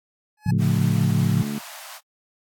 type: tone with exponential growth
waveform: 25% pulse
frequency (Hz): 849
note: G#5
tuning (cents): +38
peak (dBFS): -25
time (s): 0.37-0.51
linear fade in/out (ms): 5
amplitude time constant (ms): 29
type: chord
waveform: sine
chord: A augmented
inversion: none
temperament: equal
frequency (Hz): 110 / 138.59 / 174.61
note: A2 / C#3 / E#3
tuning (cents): 0 / 0 / 0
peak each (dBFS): -22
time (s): 0.46-1.43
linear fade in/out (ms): 5
type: harmonic tone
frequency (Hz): 72.1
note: D2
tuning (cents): -31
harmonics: 2 / 3 / 4 / 5 / 6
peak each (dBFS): -34 / -26 / -37 / -40 / -44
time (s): 0.51-1.59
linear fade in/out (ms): 10
type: high-pass noise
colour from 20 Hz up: pink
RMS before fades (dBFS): -39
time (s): 0.58-2.01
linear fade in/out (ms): 50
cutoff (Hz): 600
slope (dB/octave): 96
effects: AAC 64 kbps